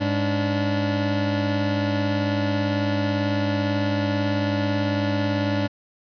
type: tone pair together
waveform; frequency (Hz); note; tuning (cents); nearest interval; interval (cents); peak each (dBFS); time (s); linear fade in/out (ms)
25% pulse; 102.24 / 288.6; G#2 / D4; -27 / -30; octave + tritone; 1797; -20; 0-5.68; 20
effects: resampled to 11025 Hz